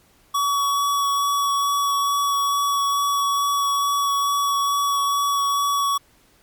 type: tone with vibrato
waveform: square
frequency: 1130 Hz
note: C#6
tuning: 33 cents sharp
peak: -19 dBFS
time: 0.34-5.98 s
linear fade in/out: 10 ms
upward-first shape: sine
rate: 2.3 Hz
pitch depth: 8 cents each way
effects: pink hiss -57 dBFS RMS until 6.42 s + MP3 96 kbps